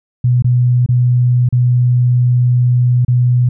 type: tone with dropouts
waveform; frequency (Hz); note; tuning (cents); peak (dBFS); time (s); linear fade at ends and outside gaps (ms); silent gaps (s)
sine; 123.47; B2; 0; -8; 0.24-3.49; 5; 0.423-0.444 / 0.862-0.888 / 1.489-1.525 / 3.049-3.081
effects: none